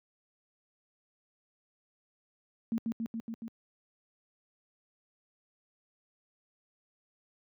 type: tone with echo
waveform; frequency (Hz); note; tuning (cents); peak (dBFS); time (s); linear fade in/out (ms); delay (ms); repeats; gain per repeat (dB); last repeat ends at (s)
sine; 227.5; A#3; -42; -27; 2.72-2.78; 0; 140; 5; -2; 3.48
effects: high-pass 150 Hz 12 dB/octave